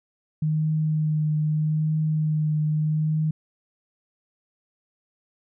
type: tone with vibrato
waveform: sine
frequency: 154.3 Hz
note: D#3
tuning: 14 cents flat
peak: -20 dBFS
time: 0.42-3.31 s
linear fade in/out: 5 ms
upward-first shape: triangle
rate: 0.8 Hz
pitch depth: 20 cents each way
effects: none